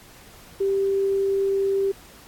sine tone, 392 Hz, G4, in tune, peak -19 dBFS, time 0.6-1.92 s, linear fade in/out 10 ms, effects pink hiss -48 dBFS RMS until 2.27 s + AAC 64 kbps

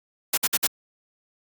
white noise bursts, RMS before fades -21 dBFS, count 4, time 0.33-0.673 s, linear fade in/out 10 ms, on 46 ms, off 53 ms, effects high-pass 150 Hz 12 dB/octave + Opus 48 kbps

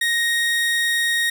30% pulse tone, 1869 Hz, A#6, 4 cents sharp, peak -15 dBFS, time 0.01-1.3 s, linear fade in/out 5 ms, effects none

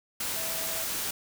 sine tone in noise, 652 Hz, E5, 19 cents flat, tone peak -41 dBFS, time 0.36-0.84 s, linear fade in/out 5 ms, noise white, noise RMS -32 dBFS, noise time 0.2-1.11 s, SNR -12 dB, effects none

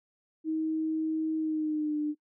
sine tone with pitch glide, 316.4 to 299.5 Hz, D#4 to D4, +29 to +34 cents, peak -27 dBFS, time 0.44-2.15 s, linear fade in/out 50 ms, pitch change -95 cents, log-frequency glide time 1.37-1.98 s, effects noise-tail reverb RT60 0.1 s tail -24 dB re dry

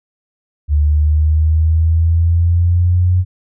sine exponential sweep, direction up, 73.42 to 91.4 Hz, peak -9 dBFS, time 0.68-3.25 s, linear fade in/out 50 ms, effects none

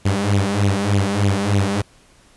sawtooth tone with flanger, 100 Hz, G2, 35 cents sharp, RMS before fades -18 dBFS, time 0.05-1.82 s, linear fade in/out 10 ms, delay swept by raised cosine 0.29 to 5.39 ms, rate 3.3 Hz, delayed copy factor +0.8, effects pink hiss -52 dBFS RMS until 2.36 s + resampled to 24000 Hz

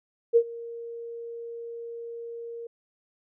sine tone with ADSR envelope, 466.2 Hz, A#4, in tune, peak -13 dBFS, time 0.33-2.67 s, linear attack 32 ms, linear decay 67 ms, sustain -22 dB, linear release 5 ms, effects none

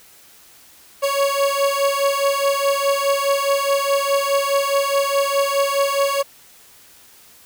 30% pulse beating tone pair, 554.4 / 559.2 Hz, C#5 / C#5, 0 / +15 cents, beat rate 4.8 Hz, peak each -17 dBFS, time 1.02-6.23 s, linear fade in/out 20 ms, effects white hiss -48 dBFS RMS until 7.45 s

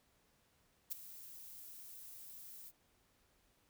violet noise with ADSR envelope, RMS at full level -38 dBFS, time 0.9-2.72 s, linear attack 21 ms, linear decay 10 ms, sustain -15 dB, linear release 43 ms, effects pink hiss -74 dBFS RMS until 3.69 s

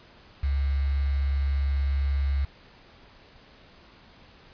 sine tone with quantisation, 69.3 Hz, C#2, in tune, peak -22 dBFS, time 0.43-2.45 s, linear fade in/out 5 ms, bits 7, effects pink hiss -53 dBFS RMS until 4.53 s + resampled to 11025 Hz

